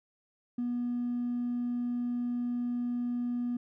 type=tone with hard clipping; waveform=sine; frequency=242.6 Hz; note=B3; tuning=31 cents flat; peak=-30 dBFS; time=0.58-3.57 s; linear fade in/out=5 ms; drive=1 dB; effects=none